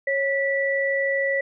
sine tone pair together, 549.3 / 1959 Hz, C#5 / B6, -16 / -15 cents, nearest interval octave + minor seventh, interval 2201 cents, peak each -23 dBFS, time 0.07-1.41 s, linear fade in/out 5 ms, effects none

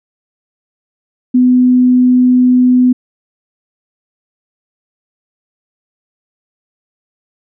sine tone, 250.8 Hz, B3, 27 cents sharp, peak -5 dBFS, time 1.34-2.93 s, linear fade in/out 10 ms, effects none

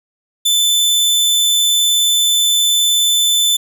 sawtooth tone, 3521 Hz, A7, in tune, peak -8 dBFS, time 0.45-3.57 s, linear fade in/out 10 ms, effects none

